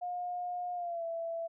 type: tone with pitch glide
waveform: sine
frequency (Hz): 714 to 666.2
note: F5 to E5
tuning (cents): +38 to +18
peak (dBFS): -34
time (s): 0.01-1.48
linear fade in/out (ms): 20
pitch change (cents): -120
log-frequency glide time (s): 0.74-1.04
effects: none